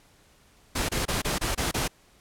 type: noise bursts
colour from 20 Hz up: pink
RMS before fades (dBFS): -27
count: 7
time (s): 0.75-1.88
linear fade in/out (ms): 10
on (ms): 140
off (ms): 25
effects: pink hiss -59 dBFS RMS until 2.2 s + low-pass 12000 Hz 12 dB/octave